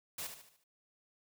white noise with echo, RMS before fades -41 dBFS, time 0.18-0.27 s, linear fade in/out 5 ms, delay 74 ms, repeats 5, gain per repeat -7 dB, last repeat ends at 0.64 s, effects none

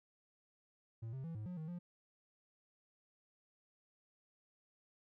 triangle tone with pitch steps, 113.4 / 132.5 / 165.1 / 107.1 / 179.4 / 157.6 / 175.5 Hz, A#2 / C3 / E3 / A2 / F3 / D#3 / F3, -47 / +22 / +3 / -46 / +47 / +23 / +9 cents, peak -40 dBFS, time 1.02-1.79 s, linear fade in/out 10 ms, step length 110 ms, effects none

